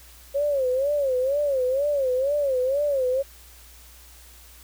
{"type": "tone with vibrato", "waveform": "sine", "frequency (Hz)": 544, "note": "C#5", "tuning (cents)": -33, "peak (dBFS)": -20, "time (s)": [0.34, 3.23], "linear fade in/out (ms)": 20, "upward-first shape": "sine", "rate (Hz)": 2.1, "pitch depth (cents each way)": 140, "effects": ["added 60 Hz sine -49 dBFS peak until 4.63 s", "white hiss -50 dBFS RMS until 4.63 s"]}